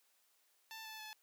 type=tone with pitch steps; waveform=10% pulse; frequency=887 / 874.8 / 862.7 Hz; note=A5 / A5 / A5; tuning=+14 / -10 / -34 cents; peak=-39 dBFS; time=0.71-1.13 s; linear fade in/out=0 ms; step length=140 ms; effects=white hiss -74 dBFS RMS until 1.22 s + high-pass 400 Hz 12 dB/octave